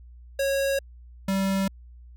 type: tone pair in turn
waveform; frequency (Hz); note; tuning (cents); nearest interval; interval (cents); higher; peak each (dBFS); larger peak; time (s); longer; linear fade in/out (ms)
square; 549 / 193.65; C#5 / G3; -17 / -21; octave + tritone; 1804; first; -23; neither; 0.39-0.79 / 1.28-1.68; neither; 5
effects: added 60 Hz sine -44 dBFS peak until 2.16 s